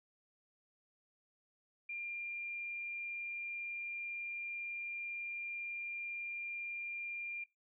sine tone, 2394 Hz, D7, 33 cents sharp, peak -40 dBFS, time 1.89-7.44 s, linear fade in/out 5 ms, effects noise-tail reverb RT60 0.2 s tail -19 dB re dry

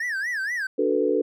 triangle tone with vibrato, 1746 Hz, A6, 14 cents flat, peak -23 dBFS, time 0-0.67 s, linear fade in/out 5 ms, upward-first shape sine, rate 4.2 Hz, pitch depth 220 cents each way
sine chord, B minor seventh, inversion first, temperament equal, 293.7 / 370 / 440 / 493.9 Hz, D4 / F#4 / A4 / B4, 0 / 0 / 0 / 0 cents, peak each -26 / -26 / -23 / -25 dBFS, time 0.78-1.22 s, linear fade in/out 10 ms
effects none

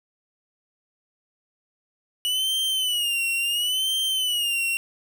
45% pulse tone with vibrato, 2932 Hz, F#7, 16 cents flat, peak -22 dBFS, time 2.25-4.77 s, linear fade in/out 0 ms, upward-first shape sine, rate 0.72 Hz, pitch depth 120 cents each way, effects none

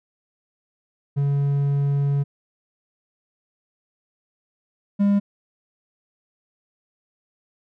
triangle tone pair in turn, 141.2 / 201.5 Hz, C#3 / G3, +32 / +48 cents, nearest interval tritone, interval 616 cents, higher second, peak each -16 / -13 dBFS, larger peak second, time 1.16-2.24 / 4.99-5.2 s, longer first, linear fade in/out 20 ms, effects none

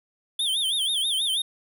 square tone with vibrato, 3379 Hz, G#7, 29 cents sharp, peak -23 dBFS, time 0.39-1.42 s, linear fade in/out 5 ms, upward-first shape sine, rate 6.2 Hz, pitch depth 170 cents each way, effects none

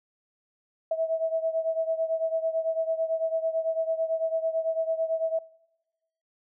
sine beating tone pair, 647 / 656 Hz, E5 / E5, -32 / -9 cents, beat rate 9 Hz, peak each -26 / -29 dBFS, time 0.91-5.39 s, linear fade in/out 5 ms, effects noise-tail reverb RT60 1.0 s tail -23 dB re dry

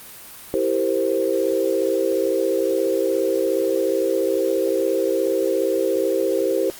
sine chord, C dominant seventh, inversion first, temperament equal, 329.6 / 392 / 466.2 / 523.3 Hz, E4 / G4 / Bb4 / C5, 0 / 0 / 0 / 0 cents, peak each -25 / -22 / -25 / -22 dBFS, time 0.54-6.7 s, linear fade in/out 0 ms, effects white hiss -40 dBFS RMS until 6.79 s + Opus 32 kbps

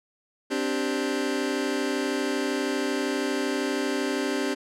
sawtooth chord, C suspended second, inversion none, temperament just, 261.6 / 294.3 / 392.4 Hz, C4 / D4 / G4, 0 / +4 / +2 cents, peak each -25 dBFS, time 0.5-4.55 s, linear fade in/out 20 ms, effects low-pass 9000 Hz 12 dB/octave

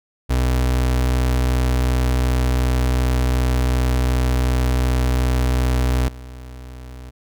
35% pulse tone with level steps, 62.7 Hz, B1, 27 cents sharp, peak -14 / -32 dBFS, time 0.29-7.11 s, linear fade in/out 20 ms, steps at 6.08 s, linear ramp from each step 2 ms, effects none

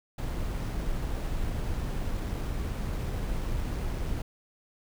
brown noise with sample-and-hold, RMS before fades -31 dBFS, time 0.18-4.22 s, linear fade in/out 5 ms, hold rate 11025 Hz, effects none

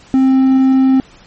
triangle tone, 263.9 Hz, C4, 15 cents sharp, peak -5 dBFS, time 0.14-1 s, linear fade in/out 0 ms, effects pink hiss -43 dBFS RMS until 1.26 s + MP3 32 kbps

